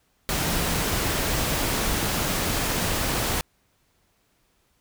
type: tone in noise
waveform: sine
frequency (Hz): 170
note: F3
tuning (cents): -46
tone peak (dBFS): -33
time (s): 0.44-0.83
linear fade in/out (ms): 0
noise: pink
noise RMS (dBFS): -25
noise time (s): 0.29-3.41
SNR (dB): -11
effects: pink hiss -67 dBFS RMS until 4.8 s